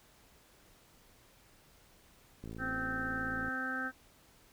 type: click train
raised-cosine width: 3 ms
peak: -32 dBFS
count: 59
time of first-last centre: 2.44-3.483 s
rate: 55.6 Hz
type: harmonic tone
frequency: 259.5 Hz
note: C4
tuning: 14 cents flat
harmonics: 1 / 2 / 3 / 5 / 6 / 7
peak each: -41 / -48 / -47 / -42 / -36 / -48 dBFS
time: 2.58-3.92 s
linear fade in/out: 50 ms
effects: pink hiss -63 dBFS RMS until 4.52 s